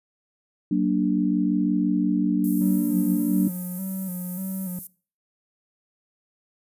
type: chord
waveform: sine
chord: Gb augmented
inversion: none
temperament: equal with one note detuned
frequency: 187.47 / 233.1 / 293.7 Hz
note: Gb3 / Bb3 / D4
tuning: +23 / 0 / 0 cents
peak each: -23 / -25 / -22 dBFS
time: 0.71-3.48 s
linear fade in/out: 5 ms
type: high-pass noise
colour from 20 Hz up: pink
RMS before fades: -35 dBFS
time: 2.44-4.87 s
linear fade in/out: 2 ms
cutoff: 12000 Hz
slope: 24 dB/octave
type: tone with vibrato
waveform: triangle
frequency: 185 Hz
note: F#3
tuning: in tune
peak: -26 dBFS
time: 2.61-4.79 s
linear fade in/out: 2 ms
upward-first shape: square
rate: 1.7 Hz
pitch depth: 48 cents each way
effects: noise-tail reverb RT60 0.4 s tail -21 dB re dry + resampled to 32000 Hz